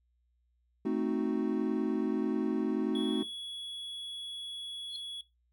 triangle chord, A diminished seventh, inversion none, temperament equal, 220 / 261.6 / 311.1 / 370 Hz, A3 / C4 / Eb4 / Gb4, 0 / 0 / 0 / 0 cents, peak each -32 dBFS, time 0.85-3.23 s, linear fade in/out 5 ms
triangle tone, 3370 Hz, G#7, 25 cents sharp, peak -36 dBFS, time 2.95-5.21 s, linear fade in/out 2 ms
sine tone with exponential growth, 4208 Hz, C8, 9 cents sharp, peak -35 dBFS, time 4.89-4.96 s, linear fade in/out 1 ms, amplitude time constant 15 ms
effects noise-tail reverb RT60 0.2 s tail -18 dB re dry + added 60 Hz sine -70 dBFS peak until 5.52 s

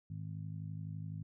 harmonic tone, 51.91 Hz, G#1, in tune, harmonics 2 / 3 / 4 / 5, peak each -43 / -43 / -55 / -57 dBFS, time 0.1-1.23 s, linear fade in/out 5 ms, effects none

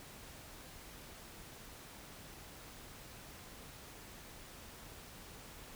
silence, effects pink hiss -53 dBFS RMS until 5.75 s

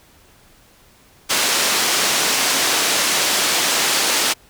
white band-pass noise, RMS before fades -18 dBFS, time 1.29-4.34 s, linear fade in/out 20 ms, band 230 to 6900 Hz, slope 12 dB/octave, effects pink hiss -51 dBFS RMS until 4.49 s

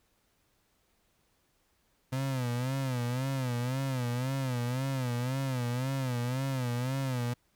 35% pulse tone with vibrato, 127.9 Hz, C3, 39 cents flat, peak -28 dBFS, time 2.12-7.34 s, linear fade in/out 10 ms, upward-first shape sine, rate 1.9 Hz, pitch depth 110 cents each way, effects pink hiss -72 dBFS RMS until 7.55 s

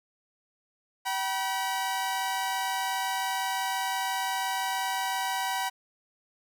sawtooth tone pair together, 765 / 967.7 Hz, G5 / B5, -42 / -36 cents, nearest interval major third, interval 406 cents, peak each -27 dBFS, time 1.05-5.7 s, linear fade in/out 20 ms, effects none

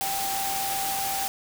sine tone in noise, 784 Hz, G5, in tune, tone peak -29 dBFS, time 0.01-1.28 s, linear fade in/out 0 ms, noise white, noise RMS -30 dBFS, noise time 0.01-1.28 s, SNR -2 dB, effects none

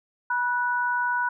sine tone pair together, 972.7 / 1480 Hz, B5 / F#6, -27 / 0 cents, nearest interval perfect fifth, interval 727 cents, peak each -25 dBFS, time 0.3-1.29 s, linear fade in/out 5 ms, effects none

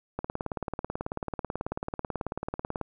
click train, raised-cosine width 1 ms, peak -17 dBFS, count 49, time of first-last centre 0.19-2.813 s, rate 18.3 Hz, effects none

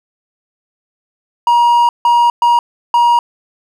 triangle tone bursts at uneven times, 951 Hz, A#5, 34 cents sharp, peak -5 dBFS, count 4, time 1.47-1.89 / 2.05-2.3 / 2.42-2.59 / 2.94-3.19 s, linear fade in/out 2 ms, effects none

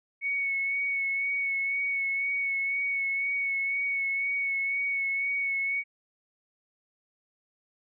sine tone with vibrato, 2217 Hz, C#7, in tune, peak -26 dBFS, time 0.21-5.84 s, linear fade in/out 50 ms, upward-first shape sine, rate 2 Hz, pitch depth 21 cents each way, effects none

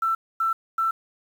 sine tone bursts, 1335 Hz, E6, 22 cents sharp, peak -20 dBFS, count 3, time 0.02-0.91 s, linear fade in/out 5 ms, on 130 ms, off 250 ms, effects 8-bit

